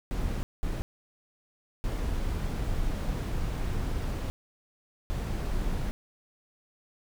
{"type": "noise bursts at uneven times", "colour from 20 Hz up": "brown", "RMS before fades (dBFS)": -30, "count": 4, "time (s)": [[0.11, 0.43], [0.63, 0.82], [1.84, 4.3], [5.1, 5.91]], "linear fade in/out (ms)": 0, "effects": []}